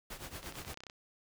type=noise with tremolo; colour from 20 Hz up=pink; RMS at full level=-42 dBFS; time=0.1-0.74 s; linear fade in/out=5 ms; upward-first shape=triangle; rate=8.7 Hz; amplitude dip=85%
type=click train; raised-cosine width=0.2 ms; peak=-30 dBFS; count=16; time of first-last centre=0.43-0.899 s; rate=32 Hz
effects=none